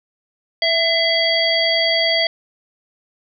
harmonic tone with a mistuned harmonic, 659.3 Hz, E5, in tune, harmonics 1 / 3 / 5 / 7, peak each -20 / -20 / -20 / -20 dBFS, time 0.62-2.27 s, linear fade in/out 2 ms, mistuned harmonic 3, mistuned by +39 cents, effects none

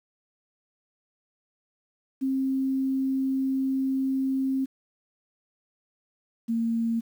sine tone pair in turn, 266.2 / 229.4 Hz, C4 / A#3, +30 / -28 cents, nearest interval minor third, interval 258 cents, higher first, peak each -23 dBFS, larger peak neither, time 2.21-4.66 / 6.48-7.01 s, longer first, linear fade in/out 20 ms, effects 9-bit

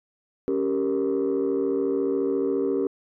sine chord, G diminished, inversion second, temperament equal, 277.2 / 392 / 466.2 Hz, Db4 / G4 / Bb4, 0 / 0 / 0 cents, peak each -25 / -23 / -26 dBFS, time 0.48-2.87 s, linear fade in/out 0 ms, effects tanh soft clip ceiling -17 dBFS

